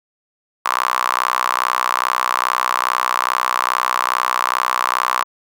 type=tone with high-pass filter; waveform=sawtooth; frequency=62.4 Hz; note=B1; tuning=19 cents sharp; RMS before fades=-19 dBFS; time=0.65-5.24 s; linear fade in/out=5 ms; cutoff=1100 Hz; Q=6; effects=none